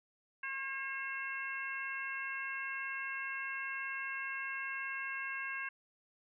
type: harmonic tone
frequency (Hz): 539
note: C#5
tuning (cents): -49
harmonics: 2 / 3 / 4 / 5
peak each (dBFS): -46 / -40 / -44 / -44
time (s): 0.43-5.69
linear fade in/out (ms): 5
effects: none